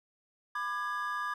triangle chord, G# diminished, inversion first, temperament just, 996.7 / 1196.1 / 1661.2 Hz, B5 / D6 / G#6, +16 / +31 / 0 cents, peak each -38 / -33 / -35 dBFS, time 0.55-1.34 s, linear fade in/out 5 ms, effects none

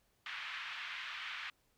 white band-pass noise, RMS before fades -44 dBFS, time 0.26-1.5 s, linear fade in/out 2 ms, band 1200 to 3000 Hz, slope 24 dB/octave, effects pink hiss -75 dBFS RMS until 1.77 s

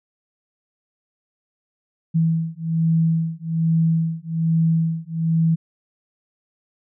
sine beating tone pair, 162.7 / 163.9 Hz, E3 / E3, -22 / -10 cents, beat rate 1.2 Hz, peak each -20 / -20 dBFS, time 2.14-5.56 s, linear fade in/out 20 ms, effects none

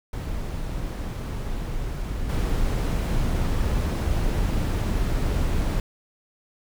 brown noise with level steps, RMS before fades -29 / -23 dBFS, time 0.13-5.8 s, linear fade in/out 2 ms, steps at 2.29 s, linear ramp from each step 5 ms, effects none

